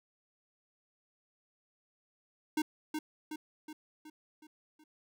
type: tone with echo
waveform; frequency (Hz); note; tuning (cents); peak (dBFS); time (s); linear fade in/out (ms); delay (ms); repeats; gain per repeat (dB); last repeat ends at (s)
square; 307.7; D#4; -19; -29; 2.57-2.62; 5; 370; 6; -5; 4.84
effects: none